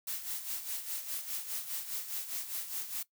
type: noise with tremolo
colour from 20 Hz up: blue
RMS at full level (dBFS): -36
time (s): 0.07-3.03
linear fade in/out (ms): 5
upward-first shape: sine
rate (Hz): 4.9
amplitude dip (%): 65
effects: noise-tail reverb RT60 0.1 s tail -18 dB re dry